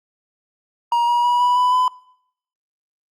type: tone with pitch steps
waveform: triangle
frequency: 947 / 958.6 / 970.3 / 982.1 / 994.1 / 1006.2 Hz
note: A#5 / A#5 / B5 / B5 / B5 / B5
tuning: +27 / +48 / -31 / -10 / +11 / +32 cents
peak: -12 dBFS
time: 0.92-1.88 s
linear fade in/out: 2 ms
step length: 160 ms
effects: noise-tail reverb RT60 0.7 s tail -22 dB re dry + Opus 48 kbps